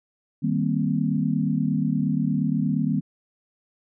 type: chord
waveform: sine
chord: C minor seventh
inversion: first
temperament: equal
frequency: 155.56 / 196 / 233.1 / 261.6 Hz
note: Eb3 / G3 / Bb3 / C4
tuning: 0 / 0 / 0 / 0 cents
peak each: -25 / -26 / -26 / -27 dBFS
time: 0.42-3.01 s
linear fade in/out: 20 ms
effects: none